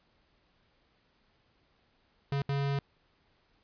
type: tone bursts at uneven times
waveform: square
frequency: 139.9 Hz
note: C#3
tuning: 16 cents sharp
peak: -29 dBFS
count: 2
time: 2.32-2.42 / 2.49-2.79 s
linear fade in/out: 2 ms
effects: pink hiss -70 dBFS RMS until 3.63 s + resampled to 11025 Hz